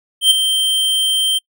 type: tone with ADSR envelope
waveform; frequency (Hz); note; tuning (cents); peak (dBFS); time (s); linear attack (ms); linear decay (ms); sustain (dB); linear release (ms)
square; 3136; G7; 0; -6; 0.21-1.39; 97; 13; -8; 16
effects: noise-tail reverb RT60 0.1 s tail -26 dB re dry